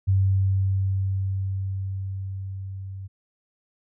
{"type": "tone with level ramp", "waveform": "sine", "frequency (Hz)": 96.3, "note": "G2", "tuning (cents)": -30, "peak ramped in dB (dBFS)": [-16, -33], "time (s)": [0.07, 3.08], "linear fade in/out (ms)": 20, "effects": []}